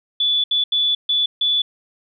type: tone bursts at uneven times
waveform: sine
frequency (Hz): 3457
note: A7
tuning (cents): -31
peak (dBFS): -15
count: 5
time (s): 0.2-0.44 / 0.51-0.64 / 0.72-0.95 / 1.09-1.26 / 1.41-1.62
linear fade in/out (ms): 5
effects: none